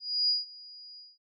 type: tone with ADSR envelope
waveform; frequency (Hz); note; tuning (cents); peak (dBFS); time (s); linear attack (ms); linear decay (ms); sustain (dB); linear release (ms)
sine; 4888; D#8; -32; -22; 0-1.18; 290; 160; -23; 200
effects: none